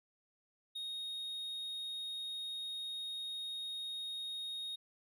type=tone; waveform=triangle; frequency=3729 Hz; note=A#7; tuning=in tune; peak=-38 dBFS; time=0.75-4.76 s; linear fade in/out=10 ms; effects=none